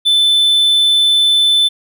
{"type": "tone", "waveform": "triangle", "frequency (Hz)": 3520, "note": "A7", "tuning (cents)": 0, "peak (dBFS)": -7, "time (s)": [0.05, 1.69], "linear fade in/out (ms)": 20, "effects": []}